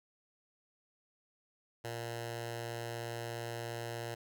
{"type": "tone with notch filter", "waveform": "10% pulse", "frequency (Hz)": 117, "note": "A#2", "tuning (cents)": 7, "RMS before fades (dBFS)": -41, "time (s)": [1.84, 4.15], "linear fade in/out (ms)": 10, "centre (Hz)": 250, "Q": 1.4, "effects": []}